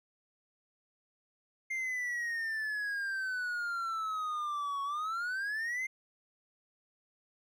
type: exponential two-way sweep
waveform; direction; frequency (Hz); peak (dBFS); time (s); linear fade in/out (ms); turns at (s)
triangle; down then up; 2112 to 1108.7 to 2112; -31; 1.7-5.87; 10; 4.83
effects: none